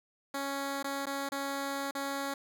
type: tone with dropouts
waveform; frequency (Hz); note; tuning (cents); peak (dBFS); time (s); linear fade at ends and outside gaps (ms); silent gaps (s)
10% pulse; 277.2; C#4; 0; -25; 0.34-2.34; 5; 0.828-0.842 / 1.057-1.067 / 1.29-1.319 / 1.911-1.95
effects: none